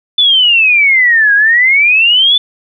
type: exponential two-way sweep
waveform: sine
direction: down then up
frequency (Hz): 3520 to 1619 to 3520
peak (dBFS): -5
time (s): 0.18-2.38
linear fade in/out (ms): 5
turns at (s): 1.34
effects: none